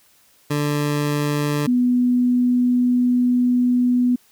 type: tone pair in turn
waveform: 20% pulse / sine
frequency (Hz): 146.83 / 246.9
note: D3 / B3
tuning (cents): 0 / 0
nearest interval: major sixth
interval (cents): 900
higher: second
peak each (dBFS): -14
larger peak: neither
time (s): 0.5-1.67 / 1.67-4.16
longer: second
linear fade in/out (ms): 10
effects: white hiss -56 dBFS RMS until 4.31 s